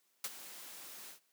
white noise with ADSR envelope, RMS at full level -36 dBFS, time 0.24-1.2 s, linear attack 5 ms, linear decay 39 ms, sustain -14 dB, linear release 110 ms, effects white hiss -75 dBFS RMS until 1.32 s + high-pass 200 Hz 12 dB/octave

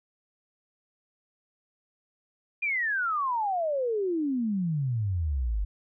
sine exponential sweep, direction down, 2461 to 47.16 Hz, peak -25 dBFS, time 2.62-5.65 s, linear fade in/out 10 ms, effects none

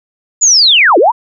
sine linear two-way sweep, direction down then up, 7090 to 311.1 to 1022 Hz, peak -4 dBFS, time 0.41-1.12 s, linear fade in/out 20 ms, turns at 0.98 s, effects none

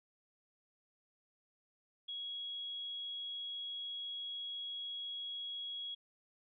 sine tone, 3322 Hz, G#7, in tune, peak -40 dBFS, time 2.08-5.95 s, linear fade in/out 10 ms, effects none

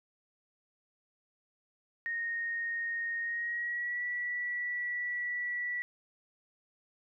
sine tone with pitch glide, 1857 to 1950.5 Hz, A#6 to B6, -7 to -22 cents, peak -32 dBFS, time 2.06-5.82 s, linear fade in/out 0 ms, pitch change +85 cents, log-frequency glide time 3.21-4.04 s, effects none

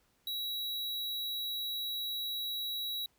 square tone, 3882 Hz, B7, 31 cents flat, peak -35 dBFS, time 0.27-3.06 s, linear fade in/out 2 ms, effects pink hiss -72 dBFS RMS until 3.18 s

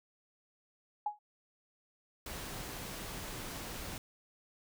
sine tone with exponential decay, 835 Hz, G#5, 9 cents sharp, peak -28 dBFS, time 1.06-1.19 s, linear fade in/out 5 ms, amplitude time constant 27 ms
pink noise, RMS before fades -43 dBFS, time 2.26-3.98 s, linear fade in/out 2 ms
effects none

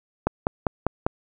click train, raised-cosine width 1 ms, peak -6 dBFS, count 5, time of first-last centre 0.27-1.065 s, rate 5.03 Hz, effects none

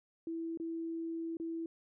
sine tone with dropouts, 329.6 Hz, E4, in tune, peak -36 dBFS, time 0.27-1.66 s, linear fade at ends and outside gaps 2 ms, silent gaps 0.574-0.599 / 1.37-1.399 s, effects none

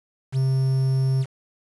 triangle tone with quantisation, 132.6 Hz, C3, 23 cents sharp, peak -16 dBFS, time 0.32-1.26 s, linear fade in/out 50 ms, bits 7, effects resampled to 24000 Hz

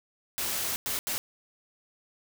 white noise bursts at uneven times, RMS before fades -31 dBFS, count 3, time 0.38-0.76 / 0.86-0.99 / 1.07-1.18 s, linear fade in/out 0 ms, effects none

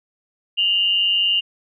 sine tone pair together, 2817 / 3007 Hz, F7 / F#7, +14 / +27 cents, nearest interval minor second, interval 113 cents, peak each -16 / -23 dBFS, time 0.57-1.41 s, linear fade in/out 20 ms, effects none

